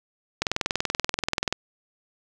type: click train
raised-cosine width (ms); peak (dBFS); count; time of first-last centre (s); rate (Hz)
0.2; -6; 24; 0.42-1.526; 20.8
effects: none